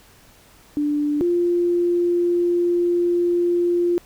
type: tone pair in turn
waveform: sine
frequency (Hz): 294.2 / 348.8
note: D4 / F4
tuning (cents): +3 / -2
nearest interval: minor third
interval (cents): 295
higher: second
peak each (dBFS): -18 / -16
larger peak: second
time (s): 0.77-1.21 / 1.21-3.98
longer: second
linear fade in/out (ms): 0
effects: pink hiss -51 dBFS RMS until 4.05 s